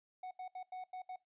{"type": "tone bursts at uneven times", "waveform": "triangle", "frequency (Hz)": 740, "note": "F#5", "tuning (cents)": 0, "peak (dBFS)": -40, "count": 6, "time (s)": [[0.23, 0.31], [0.39, 0.48], [0.55, 0.63], [0.72, 0.84], [0.93, 1.02], [1.09, 1.16]], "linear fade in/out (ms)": 5, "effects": ["noise-tail reverb RT60 0.2 s tail -22 dB re dry", "resampled to 8000 Hz"]}